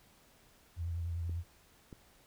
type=tone with vibrato; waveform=sine; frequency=84.7 Hz; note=E2; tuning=48 cents sharp; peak=-34 dBFS; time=0.76-1.44 s; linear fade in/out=50 ms; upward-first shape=sine; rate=10 Hz; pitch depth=39 cents each way
type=clicks; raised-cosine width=3 ms; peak=-35 dBFS; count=2; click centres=1.295 / 1.928 s
effects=pink hiss -64 dBFS RMS until 2.26 s